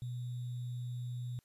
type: tone with sample-and-hold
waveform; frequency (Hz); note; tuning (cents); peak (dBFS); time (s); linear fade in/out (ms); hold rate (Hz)
sine; 122.7; B2; -11; -37; 0.02-1.39; 0; 3675
effects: white hiss -75 dBFS RMS until 1.44 s + resampled to 32000 Hz

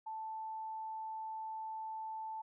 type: tone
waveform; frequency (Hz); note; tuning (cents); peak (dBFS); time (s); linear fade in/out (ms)
sine; 880; A5; 0; -40; 0.06-2.42; 10
effects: none

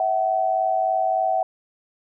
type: tone pair together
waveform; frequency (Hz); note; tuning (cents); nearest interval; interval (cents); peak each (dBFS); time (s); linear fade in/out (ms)
sine; 653.6 / 757; E5 / F#5; -15 / +39; minor third; 254; -23 / -20; 0-1.43; 2
effects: none

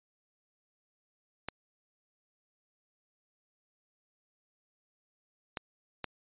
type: clicks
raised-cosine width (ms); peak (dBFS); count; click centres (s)
0.3; -19; 3; 1.486 / 5.572 / 6.043
effects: resampled to 8000 Hz

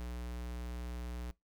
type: tone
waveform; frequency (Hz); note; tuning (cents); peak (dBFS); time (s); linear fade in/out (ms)
square; 60.3; B1; -41; -40; 0-1.31; 0
effects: noise-tail reverb RT60 0.2 s tail -23 dB re dry

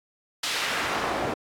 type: noise with band-pass filter sweep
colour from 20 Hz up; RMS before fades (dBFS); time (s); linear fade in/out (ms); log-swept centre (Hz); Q
pink; -28; 0.43-1.34; 5; 3800 to 490; 0.88
effects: AAC 64 kbps

